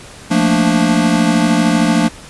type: chord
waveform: square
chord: Bb major seventh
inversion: second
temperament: equal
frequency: 174.61 / 220 / 233.1 / 293.7 Hz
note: F3 / A3 / Bb3 / D4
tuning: 0 / 0 / 0 / 0 cents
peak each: -17 dBFS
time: 0.3-2.09 s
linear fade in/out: 20 ms
effects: pink hiss -36 dBFS RMS until 2.29 s + resampled to 24000 Hz